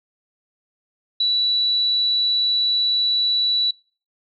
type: tone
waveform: sine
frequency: 3942 Hz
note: B7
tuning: 4 cents flat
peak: -16 dBFS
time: 1.2-3.71 s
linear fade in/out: 5 ms
effects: noise-tail reverb RT60 0.4 s tail -25 dB re dry